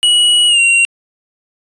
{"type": "tone with pitch glide", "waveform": "square", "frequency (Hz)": [2919, 2755], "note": ["F#7", "F7"], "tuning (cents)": [-24, -24], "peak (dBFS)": -8, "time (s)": [0.03, 0.85], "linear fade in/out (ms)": 0, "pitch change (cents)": -100, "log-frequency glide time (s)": [0.48, 0.6], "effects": ["resampled to 22050 Hz"]}